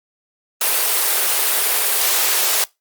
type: high-pass noise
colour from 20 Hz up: white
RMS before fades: -17 dBFS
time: 0.61-2.64 s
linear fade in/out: 2 ms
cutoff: 360 Hz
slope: 48 dB/octave
effects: noise-tail reverb RT60 0.2 s tail -23 dB re dry + Opus 32 kbps